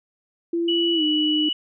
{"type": "tone with pitch glide", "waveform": "sine", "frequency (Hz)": [338.6, 305.2], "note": ["E4", "D#4"], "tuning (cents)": [46, -33], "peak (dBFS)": -20, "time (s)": [0.53, 1.49], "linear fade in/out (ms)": 5, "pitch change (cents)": -179, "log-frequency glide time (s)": [0.94, 1.03]}
{"type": "tone", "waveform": "sine", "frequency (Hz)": 2945, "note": "F#7", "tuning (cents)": -9, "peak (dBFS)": -21, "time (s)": [0.68, 1.53], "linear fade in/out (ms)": 5}
{"effects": []}